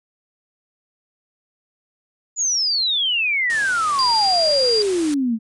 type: exponential sweep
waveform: sine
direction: down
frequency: 7040 to 215.3 Hz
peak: -17 dBFS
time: 2.36-5.39 s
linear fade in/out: 50 ms
type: low-pass noise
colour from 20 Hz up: white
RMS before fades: -34 dBFS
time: 3.5-5.14 s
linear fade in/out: 0 ms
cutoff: 10000 Hz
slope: 96 dB/octave
type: tone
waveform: sine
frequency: 4782 Hz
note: D8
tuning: 30 cents sharp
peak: -17 dBFS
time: 3.99-4.82 s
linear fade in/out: 0 ms
effects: none